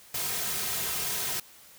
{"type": "noise with comb filter", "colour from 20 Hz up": "white", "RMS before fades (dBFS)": -31, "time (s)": [0.14, 1.4], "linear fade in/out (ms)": 5, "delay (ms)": 3.5, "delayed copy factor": -0.65, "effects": ["white hiss -53 dBFS RMS until 1.78 s"]}